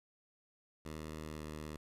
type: tone with pitch glide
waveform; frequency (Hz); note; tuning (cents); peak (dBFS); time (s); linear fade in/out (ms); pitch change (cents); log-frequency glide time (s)
10% pulse; 77.78 to 76.62; D#2 to D#2; 0 to -26; -35; 0.85-1.77; 5; -26; 1.2-1.43
effects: resampled to 32000 Hz + 12-bit